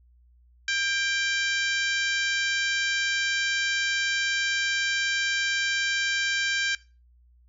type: harmonic tone with a mistuned harmonic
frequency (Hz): 784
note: G5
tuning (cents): 0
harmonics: 2 / 3 / 4 / 5 / 6 / 7 / 8 / 9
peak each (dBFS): -27 / -31 / -33 / -35 / -37 / -38 / -39 / -40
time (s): 0.68-6.75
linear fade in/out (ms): 2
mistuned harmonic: 2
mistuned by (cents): +32
effects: noise-tail reverb RT60 0.3 s tail -19 dB re dry + added 60 Hz sine -55 dBFS peak until 7.48 s